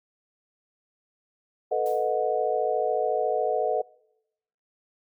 sine chord, B dominant seventh, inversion third, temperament equal with one note detuned, 440 / 493.9 / 622.3 / 730.6 Hz, A4 / B4 / D#5 / F#5, 0 / 0 / 0 / -22 cents, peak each -28 dBFS, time 1.71-3.82 s, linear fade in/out 10 ms
blue noise with exponential decay, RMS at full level -44 dBFS, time 1.86-2.19 s, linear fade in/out 1 ms, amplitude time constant 71 ms
effects noise-tail reverb RT60 0.9 s tail -25 dB re dry + Opus 48 kbps

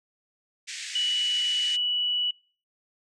pink band-pass noise, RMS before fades -37 dBFS, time 0.67-1.77 s, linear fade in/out 20 ms, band 1800 to 8300 Hz, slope 48 dB/octave
sine tone, 2948 Hz, F#7, 7 cents flat, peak -23 dBFS, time 0.95-2.31 s, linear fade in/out 5 ms
effects noise-tail reverb RT60 0.4 s tail -25 dB re dry

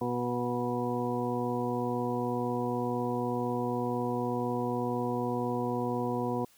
harmonic tone with a mistuned harmonic, 122 Hz, B2, 21 cents flat, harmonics 1 / 2 / 3 / 4 / 6 / 7 / 8, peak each -37 / -33 / -36 / -35 / -38 / -47 / -37 dBFS, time 0.01-6.45 s, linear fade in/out 5 ms, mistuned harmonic 7, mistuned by +36 cents, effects white hiss -62 dBFS RMS until 6.57 s

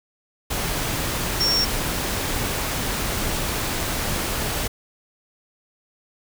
sine tone in noise, 5500 Hz, F8, 27 cents flat, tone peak -18 dBFS, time 1.4-1.65 s, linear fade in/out 10 ms, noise pink, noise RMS -25 dBFS, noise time 0.5-4.68 s, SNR +4 dB, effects none

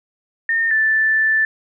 sine tone pair in turn, 1823 / 1760.9 Hz, A#6 / A6, -39 / +1 cents, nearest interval minor second, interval 60 cents, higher first, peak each -15 / -13 dBFS, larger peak second, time 0.49-0.71 / 0.71-1.45 s, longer second, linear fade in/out 2 ms, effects none

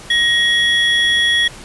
triangle tone pair together, 1884 / 3347 Hz, A#6 / G#7, +18 / +13 cents, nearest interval minor seventh, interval 995 cents, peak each -13 dBFS, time 0.1-1.48 s, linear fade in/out 5 ms, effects pink hiss -36 dBFS RMS until 1.64 s + resampled to 24000 Hz

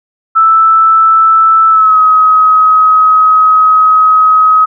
sine tone with pitch glide, 1318.5 to 1269.2 Hz, E6 to D#6, 0 to +34 cents, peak -3 dBFS, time 0.35-4.66 s, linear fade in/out 20 ms, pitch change -66 cents, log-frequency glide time 1.69-1.99 s, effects none

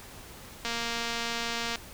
click train, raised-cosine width 0.2 ms, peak -15 dBFS, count 259, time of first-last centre 0.65-1.757 s, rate 233 Hz, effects pink hiss -47 dBFS RMS until 1.93 s

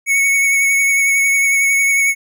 square tone with vibrato, 2217 Hz, C#7, in tune, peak -12 dBFS, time 0.06-2.15 s, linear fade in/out 50 ms, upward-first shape triangle, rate 11 Hz, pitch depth 21 cents each way, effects none

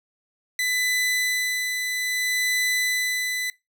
sawtooth tone with tremolo, 2000 Hz, B6, 21 cents sharp, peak -17 dBFS, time 0.59-3.5 s, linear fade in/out 2 ms, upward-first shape sine, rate 0.61 Hz, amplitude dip 40%, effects noise-tail reverb RT60 0.2 s tail -20 dB re dry

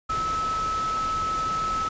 sine tone in noise, 1300 Hz, E6, 24 cents flat, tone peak -24 dBFS, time 0.09-1.89 s, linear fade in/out 10 ms, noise pink, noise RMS -35 dBFS, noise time 0.09-1.89 s, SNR +8 dB, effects resampled to 16000 Hz

